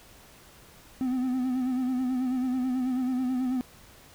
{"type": "tone with vibrato", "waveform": "triangle", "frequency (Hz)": 255, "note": "C4", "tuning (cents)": -44, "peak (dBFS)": -23, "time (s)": [1.01, 3.61], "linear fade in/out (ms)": 0, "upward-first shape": "sine", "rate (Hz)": 9.2, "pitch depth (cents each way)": 50, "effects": ["pink hiss -53 dBFS RMS until 4.14 s"]}